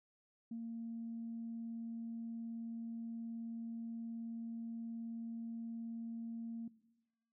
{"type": "tone", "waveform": "sine", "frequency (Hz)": 229.7, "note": "A#3", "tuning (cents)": -25, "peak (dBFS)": -40, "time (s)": [0.51, 6.68], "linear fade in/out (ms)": 5, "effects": ["noise-tail reverb RT60 1.0 s tail -19 dB re dry", "tanh soft clip ceiling -36 dBFS"]}